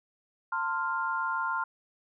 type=chord; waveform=sine; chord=F major; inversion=first; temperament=equal with one note detuned; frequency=899.5 / 1046.5 / 1396.9 Hz; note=A5 / C6 / F6; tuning=+38 / 0 / 0 cents; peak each=-34 / -32 / -31 dBFS; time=0.52-1.64 s; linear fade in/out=5 ms; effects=none